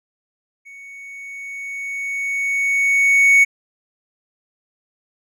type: tone with level ramp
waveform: triangle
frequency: 2225 Hz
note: C#7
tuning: 6 cents sharp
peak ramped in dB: -36 to -6 dBFS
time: 0.65-3.45 s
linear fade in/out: 20 ms
effects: none